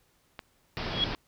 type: click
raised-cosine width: 0.3 ms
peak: -22 dBFS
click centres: 0.392 s
type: low-pass noise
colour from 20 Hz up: pink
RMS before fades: -34 dBFS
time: 0.77-1.15 s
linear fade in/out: 0 ms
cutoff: 5300 Hz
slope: 96 dB/octave
type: tone with exponential growth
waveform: sine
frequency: 3322 Hz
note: G#7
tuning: in tune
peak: -20 dBFS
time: 0.84-1.04 s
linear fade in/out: 1 ms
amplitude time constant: 42 ms
effects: pink hiss -68 dBFS RMS until 1.27 s